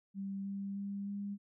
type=tone with pitch steps; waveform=sine; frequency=196 / 197.82 / 199.66 / 201.5 Hz; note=G3 / G3 / G3 / G3; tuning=0 / +16 / +32 / +48 cents; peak=-37 dBFS; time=0.14-1.38 s; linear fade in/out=50 ms; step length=310 ms; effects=none